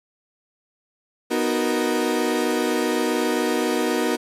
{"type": "chord", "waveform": "35% pulse", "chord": "B major seventh", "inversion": "none", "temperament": "equal", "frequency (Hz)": [246.9, 311.1, 370, 466.2], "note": ["B3", "D#4", "F#4", "A#4"], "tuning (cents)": [0, 0, 0, 0], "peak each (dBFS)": -24, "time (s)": [1.3, 4.17], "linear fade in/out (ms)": 20, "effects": ["resampled to 32000 Hz", "9-bit"]}